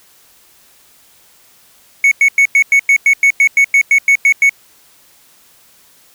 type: tone bursts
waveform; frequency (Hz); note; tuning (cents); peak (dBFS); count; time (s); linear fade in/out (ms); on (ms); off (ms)
triangle; 2217; C#7; 0; -4; 15; 2.04-4.494; 2; 74; 96
effects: white hiss -48 dBFS RMS until 6.14 s